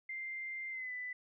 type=tone with pitch glide; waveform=sine; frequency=2093 to 1993.9 Hz; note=C7 to B6; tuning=0 to +16 cents; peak=-39 dBFS; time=0.09-1.13 s; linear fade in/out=5 ms; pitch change=-84 cents; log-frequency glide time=0.7-0.92 s; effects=none